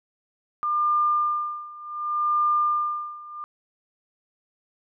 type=tone with tremolo; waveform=sine; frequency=1200 Hz; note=D6; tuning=37 cents sharp; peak=-18 dBFS; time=0.63-3.44 s; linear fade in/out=0 ms; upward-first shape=sine; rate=0.67 Hz; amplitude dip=90%; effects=none